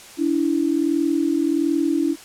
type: tone pair together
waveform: sine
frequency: 288.2 / 329.6 Hz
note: D4 / E4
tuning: -33 / 0 cents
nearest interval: major second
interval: 233 cents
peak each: -20 dBFS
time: 0.17-2.16 s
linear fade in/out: 50 ms
effects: white hiss -42 dBFS RMS until 2.24 s + low-pass 10000 Hz 12 dB/octave